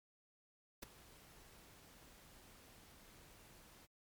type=noise with ADSR envelope; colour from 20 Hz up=pink; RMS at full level=-45 dBFS; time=0.82-3.87 s; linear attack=9 ms; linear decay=12 ms; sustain=-17 dB; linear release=25 ms; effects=MP3 96 kbps